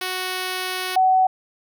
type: tone pair in turn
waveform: 5% pulse / sine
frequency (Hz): 370 / 751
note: F#4 / F#5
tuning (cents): 0 / +26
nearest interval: octave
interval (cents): 1226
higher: second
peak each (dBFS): -13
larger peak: neither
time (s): 0.01-0.96 / 0.96-1.27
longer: first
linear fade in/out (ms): 5
effects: none